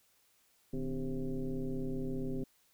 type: tone with frequency modulation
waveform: sine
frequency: 119.4 Hz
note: A#2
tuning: 42 cents sharp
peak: -33 dBFS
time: 0.73-2.44 s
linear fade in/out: 5 ms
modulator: 137 Hz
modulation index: 2.1
effects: white hiss -70 dBFS RMS until 2.73 s